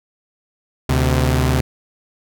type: tone pair together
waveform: sawtooth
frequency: 73.7 / 128.53 Hz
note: D2 / C3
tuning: +7 / -30 cents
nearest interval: minor seventh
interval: 963 cents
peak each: -13 dBFS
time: 0.89-1.61 s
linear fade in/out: 5 ms
effects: none